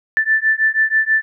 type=beating tone pair; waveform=sine; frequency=1760 / 1766.2 Hz; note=A6 / A6; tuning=0 / +6 cents; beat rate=6.2 Hz; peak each=-16 dBFS; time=0.17-1.22 s; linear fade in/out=0 ms; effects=none